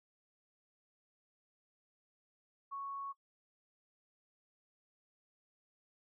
sine tone, 1108 Hz, C#6, 1 cent flat, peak -40 dBFS, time 2.71-3.13 s, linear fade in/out 20 ms, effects noise-tail reverb RT60 0.1 s tail -21 dB re dry

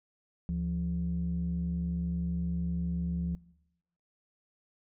sine tone pair together, 73.42 / 172.72 Hz, D2 / F3, 0 / -19 cents, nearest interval octave + minor third, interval 1481 cents, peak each -33 / -30 dBFS, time 0.49-3.35 s, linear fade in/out 0 ms, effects noise-tail reverb RT60 0.9 s tail -23 dB re dry + tanh soft clip ceiling -24 dBFS

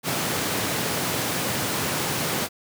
pink high-pass noise, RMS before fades -26 dBFS, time 0.03-2.49 s, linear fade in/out 50 ms, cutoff 110 Hz, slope 24 dB/octave, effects none

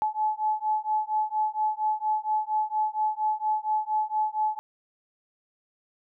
sine beating tone pair, 857 / 861.3 Hz, A5 / A5, -46 / -37 cents, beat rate 4.3 Hz, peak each -27 dBFS, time 0.02-4.59 s, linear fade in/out 0 ms, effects none

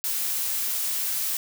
blue noise, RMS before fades -27 dBFS, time 0.04-1.37 s, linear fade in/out 0 ms, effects none

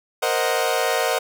sawtooth chord, C half-diminished seventh, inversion third, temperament equal, 466.2 / 523.3 / 622.3 / 740 Hz, Bb4 / C5 / Eb5 / Gb5, 0 / 0 / 0 / 0 cents, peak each -21 dBFS, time 0.22-1.19 s, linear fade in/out 10 ms, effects none

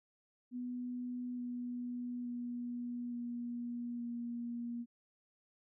sine tone with pitch steps, 246.9 / 244.5 / 242.1 / 239.7 / 237.4 Hz, B3 / B3 / B3 / A#3 / A#3, 0 / -17 / -34 / +48 / +32 cents, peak -38 dBFS, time 0.51-4.86 s, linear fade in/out 50 ms, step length 870 ms, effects none

